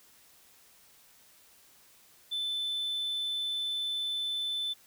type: tone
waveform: sine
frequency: 3520 Hz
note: A7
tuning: in tune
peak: -28 dBFS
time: 2.31-4.74 s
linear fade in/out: 20 ms
effects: tanh soft clip ceiling -29 dBFS + white hiss -60 dBFS RMS until 4.86 s